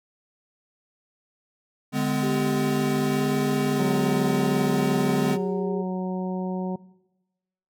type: chord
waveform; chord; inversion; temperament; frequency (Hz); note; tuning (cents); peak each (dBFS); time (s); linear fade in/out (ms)
square; G# diminished; second; equal with one note detuned; 146.83 / 207.7 / 253.4; D3 / G#3 / B3; 0 / 0 / +45; -28 / -28 / -26; 1.92-5.38; 50
type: tone with pitch glide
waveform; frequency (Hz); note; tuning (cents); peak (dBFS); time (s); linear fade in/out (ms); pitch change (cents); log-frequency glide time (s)
sine; 392 to 402.8; G4 to G4; 0 to +47; -27; 2.22-5.83; 20; +47; 3.15-3.21
type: harmonic tone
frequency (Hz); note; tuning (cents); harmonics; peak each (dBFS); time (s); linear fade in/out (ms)
185; F#3; 0; 1 / 2 / 3 / 4 / 5; -26 / -32 / -36 / -38 / -40; 3.79-6.76; 5
effects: noise-tail reverb RT60 1.0 s tail -20 dB re dry + MP3 96 kbps